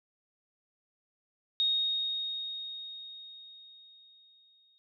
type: tone with exponential decay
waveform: sine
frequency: 3729 Hz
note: A#7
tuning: in tune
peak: -24 dBFS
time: 1.6-4.78 s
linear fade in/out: 0 ms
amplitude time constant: 690 ms
effects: none